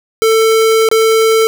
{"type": "tone with dropouts", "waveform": "square", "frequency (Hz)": 445, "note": "A4", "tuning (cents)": 20, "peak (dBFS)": -8, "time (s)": [0.22, 1.47], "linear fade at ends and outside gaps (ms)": 0, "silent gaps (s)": [0.888, 0.914], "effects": []}